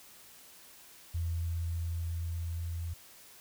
sine tone with level ramp, 84 Hz, E2, 33 cents sharp, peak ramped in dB -30 to -34 dBFS, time 1.14-2.94 s, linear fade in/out 10 ms, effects white hiss -55 dBFS RMS until 3.4 s

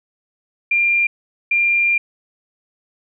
sine tone bursts at uneven times, 2391 Hz, D7, 30 cents sharp, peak -13 dBFS, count 2, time 0.71-1.07 / 1.51-1.98 s, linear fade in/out 5 ms, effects none

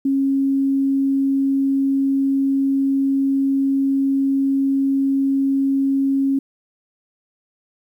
sine tone, 272.7 Hz, C#4, 28 cents flat, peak -15 dBFS, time 0.05-6.39 s, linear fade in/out 5 ms, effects 9-bit

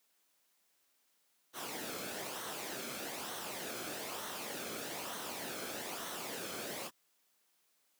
pink noise with flanger, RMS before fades -42 dBFS, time 1.53-6.91 s, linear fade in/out 50 ms, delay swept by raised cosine 0.41 to 1.08 ms, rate 1.1 Hz, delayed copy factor -0.5, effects white hiss -75 dBFS RMS until 7.99 s + high-pass 200 Hz 12 dB/octave

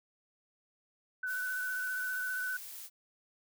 sine tone with vibrato, 1500 Hz, F#6, 23 cents sharp, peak -33 dBFS, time 1.23-2.57 s, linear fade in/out 5 ms, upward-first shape sine, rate 15 Hz, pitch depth 24 cents each way
blue noise, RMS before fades -46 dBFS, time 1.26-2.9 s, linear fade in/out 50 ms
effects none

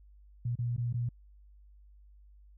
sine tone with dropouts, 120 Hz, B2, 49 cents flat, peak -29 dBFS, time 0.45-1.09 s, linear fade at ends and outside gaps 5 ms, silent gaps 0.555-0.588 / 0.765-0.779 / 0.928-0.941 s, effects added 50 Hz sine -54 dBFS peak until 2.57 s

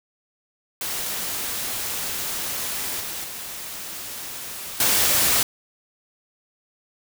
white noise with level steps, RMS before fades -28 / -31 / -34 / -19 dBFS, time 0.81-5.43 s, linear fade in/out 2 ms, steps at 3 / 3.24 / 4.8 s, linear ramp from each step 2 ms, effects none

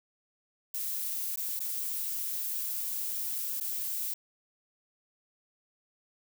violet noise with dropouts, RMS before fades -34 dBFS, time 0.74-4.14 s, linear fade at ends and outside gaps 5 ms, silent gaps 1.36-1.373 / 1.594-1.602 / 3.601-3.608 s, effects none

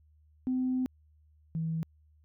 sine tone pair in turn, 256.1 / 161.89 Hz, C4 / E3, -37 / -31 cents, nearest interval minor sixth, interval 794 cents, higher first, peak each -26 / -29 dBFS, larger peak first, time 0.47-0.86 / 1.55-1.83 s, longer first, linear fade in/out 0 ms, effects tanh soft clip ceiling -22 dBFS + added 76 Hz sine -60 dBFS peak until 2.24 s

